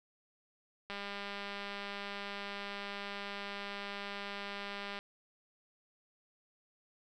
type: click train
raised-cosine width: 0.3 ms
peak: -26 dBFS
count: 823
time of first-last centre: 0.9-4.99 s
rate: 201 Hz
effects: none